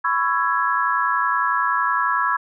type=chord; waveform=sine; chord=C# minor seventh; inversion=third; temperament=just; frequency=997.9 / 1108.7 / 1330.5 / 1663.1 Hz; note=B5 / C#6 / E6 / G#6; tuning=+18 / 0 / +16 / +2 cents; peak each=-23 dBFS; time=0.04-2.37 s; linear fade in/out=10 ms; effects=none